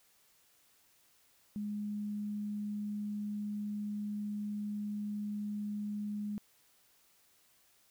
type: tone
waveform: sine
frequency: 207.7 Hz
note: G#3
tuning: in tune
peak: -35 dBFS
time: 1.56-6.38 s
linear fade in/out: 0 ms
effects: white hiss -68 dBFS RMS until 7.9 s